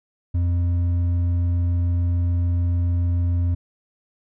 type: tone with hard clipping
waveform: sine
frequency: 87.31 Hz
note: F2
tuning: in tune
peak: -19 dBFS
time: 0.34-3.55 s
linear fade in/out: 10 ms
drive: 4 dB
effects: none